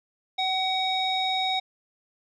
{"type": "tone with low-pass filter", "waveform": "square", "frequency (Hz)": 754, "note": "F#5", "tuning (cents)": 32, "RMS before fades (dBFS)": -26, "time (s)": [0.38, 1.6], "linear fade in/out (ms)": 10, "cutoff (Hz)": 3800, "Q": 4.8, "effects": []}